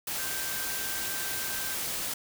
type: tone in noise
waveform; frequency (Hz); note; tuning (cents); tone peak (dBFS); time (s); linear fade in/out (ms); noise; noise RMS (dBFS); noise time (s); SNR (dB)
sine; 1565; G6; -3; -40; 0.18-1.75; 5; white; -33; 0.07-2.14; -10
effects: none